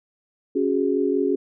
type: chord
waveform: sine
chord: C# suspended fourth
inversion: none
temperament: equal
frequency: 277.2 / 370 / 415.3 Hz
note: C#4 / F#4 / G#4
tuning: 0 / 0 / 0 cents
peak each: -23 dBFS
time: 0.55-1.36 s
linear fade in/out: 10 ms
effects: none